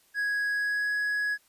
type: tone with pitch glide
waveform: triangle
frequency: 1661.2 to 1674.7 Hz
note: G#6 to G#6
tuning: 0 to +14 cents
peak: -24 dBFS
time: 0.14-1.38 s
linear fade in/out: 50 ms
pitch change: +14 cents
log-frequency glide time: 0.5-0.95 s
effects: white hiss -64 dBFS RMS until 1.48 s + resampled to 32000 Hz